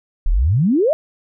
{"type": "exponential sweep", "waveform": "sine", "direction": "up", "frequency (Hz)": [30.72, 659.3], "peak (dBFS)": -12, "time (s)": [0.26, 0.93], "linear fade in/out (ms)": 0, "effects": []}